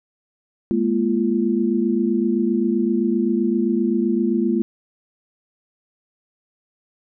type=tone cluster; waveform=sine; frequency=209.5 / 237.2 / 343.2 Hz; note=G#3 / A#3 / F4; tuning=+15 / +30 / -30 cents; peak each=-21 dBFS; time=0.71-4.62 s; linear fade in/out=0 ms; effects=none